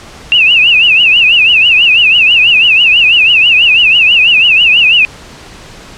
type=tone with vibrato; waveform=sine; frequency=2694 Hz; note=E7; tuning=37 cents sharp; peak=-3 dBFS; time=0.32-5.05 s; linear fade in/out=0 ms; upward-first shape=triangle; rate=6.1 Hz; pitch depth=180 cents each way; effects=pink hiss -32 dBFS RMS until 5.97 s + low-pass 7000 Hz 12 dB/octave